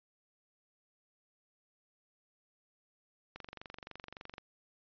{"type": "click train", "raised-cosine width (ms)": 0.3, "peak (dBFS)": -29, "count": 25, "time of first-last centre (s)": [3.36, 4.381], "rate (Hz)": 23.5, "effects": ["resampled to 11025 Hz"]}